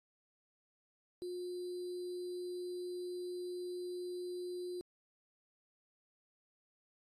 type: tone with sample-and-hold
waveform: sine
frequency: 357.8 Hz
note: F4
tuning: 42 cents sharp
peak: -39 dBFS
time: 1.22-4.81 s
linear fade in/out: 0 ms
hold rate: 4410 Hz
effects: low-pass 11000 Hz 12 dB/octave + AAC 64 kbps